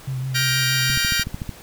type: tone with vibrato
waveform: sine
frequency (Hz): 130.81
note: C3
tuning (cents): 0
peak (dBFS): -23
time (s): 0.07-0.97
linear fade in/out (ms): 10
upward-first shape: sine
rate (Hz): 6.3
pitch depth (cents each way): 33
type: chord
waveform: 20% pulse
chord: G minor seventh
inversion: third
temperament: just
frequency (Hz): 1411.2 / 1568 / 1881.6 / 2352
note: F6 / G6 / Bb6 / D7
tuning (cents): +18 / 0 / +16 / +2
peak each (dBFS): -21 / -20 / -19 / -21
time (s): 0.34-1.24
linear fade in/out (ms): 20
type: click train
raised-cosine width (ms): 5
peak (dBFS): -15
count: 9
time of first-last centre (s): 0.9-1.493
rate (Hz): 13.5
effects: pink hiss -43 dBFS RMS until 1.62 s